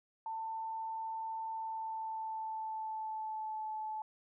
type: tone with pitch glide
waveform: sine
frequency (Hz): 892 to 866.6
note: A5 to A5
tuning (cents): +23 to -27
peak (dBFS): -37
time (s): 0.26-4.02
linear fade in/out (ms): 2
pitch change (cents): -50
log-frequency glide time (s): 1.51-3.7
effects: none